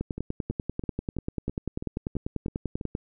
two click trains, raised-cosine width 3 ms, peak -16 / -21 dBFS, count 31 / 9, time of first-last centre 0.01-2.951 / 0.18-2.812 s, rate 10.2 / 3.04 Hz, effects none

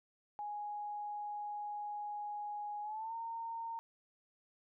sine tone with pitch glide, 830.6 to 916.3 Hz, G#5 to A#5, 0 to -30 cents, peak -39 dBFS, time 0.39-3.79 s, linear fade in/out 0 ms, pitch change +170 cents, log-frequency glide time 2.82-3.14 s, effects none

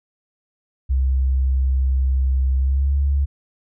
sine tone with pitch glide, 65.7 to 70.01 Hz, C2 to C#2, +8 to +18 cents, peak -15 dBFS, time 0.89-3.26 s, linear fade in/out 20 ms, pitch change +110 cents, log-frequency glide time 2.57-2.95 s, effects none

